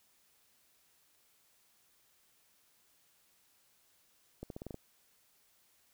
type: accelerating click train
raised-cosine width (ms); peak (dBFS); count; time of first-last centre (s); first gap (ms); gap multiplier
2; -29; 7; 4.43-4.744; 72; 0.87
effects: white hiss -70 dBFS RMS until 5.93 s